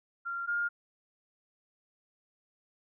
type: tone pair in turn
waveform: sine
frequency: 1385 / 1412.5 Hz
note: F6 / F6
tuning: -15 / +19 cents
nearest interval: unison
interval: 34 cents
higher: second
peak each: -33 / -28 dBFS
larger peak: second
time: 0.25-0.47 / 0.47-0.69 s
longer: neither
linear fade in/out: 20 ms
effects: none